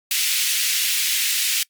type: high-pass noise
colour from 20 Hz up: pink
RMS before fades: -21 dBFS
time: 0.11-1.63 s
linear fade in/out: 2 ms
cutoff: 2300 Hz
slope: 24 dB/octave
effects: noise-tail reverb RT60 0.1 s tail -23 dB re dry + Opus 48 kbps